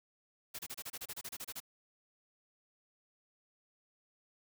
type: noise bursts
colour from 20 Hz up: white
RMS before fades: -43 dBFS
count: 14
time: 0.54-1.603 s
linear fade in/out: 10 ms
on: 49 ms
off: 29 ms
effects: none